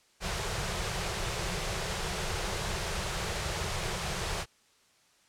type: band-stop noise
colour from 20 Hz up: pink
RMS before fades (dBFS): -33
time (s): 0.2-4.46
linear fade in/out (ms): 50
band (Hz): 200 to 340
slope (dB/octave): 96
effects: white hiss -65 dBFS RMS until 5.28 s + low-pass 8000 Hz 12 dB/octave